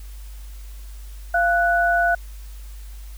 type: tone pair together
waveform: sine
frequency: 691.6 / 1480 Hz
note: F5 / F#6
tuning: -17 / 0 cents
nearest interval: octave + minor second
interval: 1317 cents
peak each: -18 / -19 dBFS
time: 1.34-2.15 s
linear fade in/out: 5 ms
effects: added 50 Hz sine -34 dBFS peak until 3.17 s + white hiss -50 dBFS RMS until 3.17 s